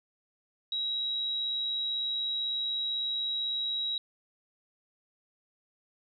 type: tone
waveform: sine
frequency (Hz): 3854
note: B7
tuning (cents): -43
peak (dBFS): -29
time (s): 0.72-3.98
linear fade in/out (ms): 2
effects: none